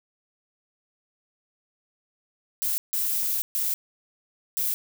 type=noise bursts at uneven times; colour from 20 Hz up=violet; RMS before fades=-26 dBFS; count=4; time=2.62-2.78 / 2.93-3.42 / 3.55-3.74 / 4.57-4.74 s; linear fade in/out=0 ms; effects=none